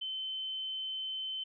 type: tone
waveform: sine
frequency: 3070 Hz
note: G7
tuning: 37 cents flat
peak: -35 dBFS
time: 0.01-1.44 s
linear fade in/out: 10 ms
effects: none